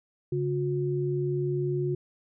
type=tone pair together; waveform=sine; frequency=140.57 / 360 Hz; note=C#3 / F#4; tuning=+25 / -47 cents; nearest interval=octave + major third; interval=1628 cents; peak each=-28 dBFS; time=0.32-1.95 s; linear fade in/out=5 ms; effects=none